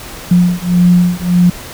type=beating tone pair; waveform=sine; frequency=176.5 / 178.2 Hz; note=F3 / F3; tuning=+19 / +35 cents; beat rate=1.7 Hz; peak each=-10 dBFS; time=0.31-1.5 s; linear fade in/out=5 ms; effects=pink hiss -29 dBFS RMS until 1.73 s